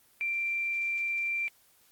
sine tone, 2359 Hz, D7, 7 cents sharp, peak -28 dBFS, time 0.21-1.48 s, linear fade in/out 0 ms, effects white hiss -63 dBFS RMS until 1.91 s + Opus 24 kbps

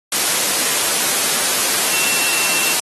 sine tone in noise, 2700 Hz, E7, 41 cents sharp, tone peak -23 dBFS, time 1.92-2.73 s, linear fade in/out 2 ms, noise white, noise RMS -17 dBFS, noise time 0.12-2.8 s, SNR -9 dB, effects high-pass 200 Hz 12 dB/octave + AAC 32 kbps

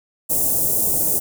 white band-stop noise, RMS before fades -19 dBFS, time 0.29-1.2 s, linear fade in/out 20 ms, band 650 to 7900 Hz, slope 24 dB/octave, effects none

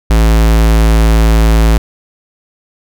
square tone, 55.1 Hz, A1, 3 cents sharp, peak -6 dBFS, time 0.1-1.78 s, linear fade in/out 5 ms, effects none

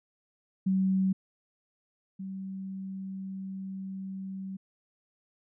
sine tone pair in turn, 190 / 191.65 Hz, F#3 / G3, +46 / -39 cents, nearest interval unison, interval 15 cents, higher second, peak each -23 / -35 dBFS, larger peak first, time 0.66-1.13 / 2.19-4.57 s, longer second, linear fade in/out 10 ms, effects none

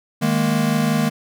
square chord, D# suspended fourth, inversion none, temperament equal, 155.56 / 207.7 / 233.1 Hz, D#3 / G#3 / A#3, 0 / 0 / 0 cents, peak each -22 / -22 / -21 dBFS, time 0.21-1.1 s, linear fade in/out 20 ms, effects none

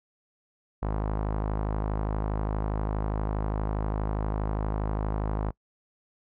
sawtooth tone with low-pass filter, 52.4 Hz, G#1, 16 cents sharp, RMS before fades -29 dBFS, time 0.82-5.51 s, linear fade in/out 10 ms, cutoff 1000 Hz, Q 1.7, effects noise-tail reverb RT60 0.1 s tail -24 dB re dry

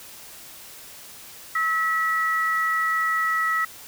sine tone pair together, 1294.8 / 1940 Hz, E6 / B6, -31 / -31 cents, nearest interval perfect fifth, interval 700 cents, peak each -23 dBFS, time 1.55-3.65 s, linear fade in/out 5 ms, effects white hiss -43 dBFS RMS until 3.87 s

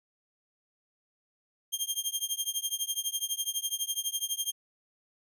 15% pulse tone with tremolo, 3204 Hz, G7, 37 cents sharp, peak -19 dBFS, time 1.72-4.52 s, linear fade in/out 20 ms, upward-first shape triangle, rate 12 Hz, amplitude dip 100%, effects none

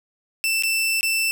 sawtooth tone with dropouts, 2665 Hz, E7, 18 cents sharp, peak -16 dBFS, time 0.44-1.31 s, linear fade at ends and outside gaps 0 ms, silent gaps 0.624-0.635 / 1.009-1.03 s, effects none

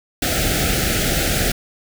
pink band-stop noise, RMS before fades -19 dBFS, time 0.22-1.52 s, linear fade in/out 5 ms, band 800 to 1300 Hz, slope 96 dB/octave, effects none

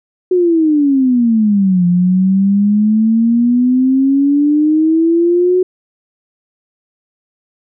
sine exponential two-way sweep, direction down then up, 370 to 174.61 to 370 Hz, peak -8 dBFS, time 0.31-5.63 s, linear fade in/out 5 ms, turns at 1.86 s, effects none

